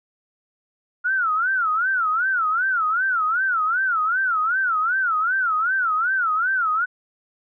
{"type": "tone with vibrato", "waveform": "sine", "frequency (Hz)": 1396.9, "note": "F6", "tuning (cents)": 0, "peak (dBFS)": -18, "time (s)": [1.04, 6.86], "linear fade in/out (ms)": 20, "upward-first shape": "sine", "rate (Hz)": 2.6, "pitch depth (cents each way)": 200, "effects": []}